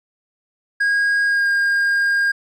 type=tone with pitch glide; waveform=triangle; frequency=1636 to 1615.3 Hz; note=G#6 to G#6; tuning=-26 to -49 cents; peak=-13 dBFS; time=0.8-2.32 s; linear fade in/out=10 ms; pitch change=-23 cents; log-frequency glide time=1.25-1.48 s; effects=resampled to 24000 Hz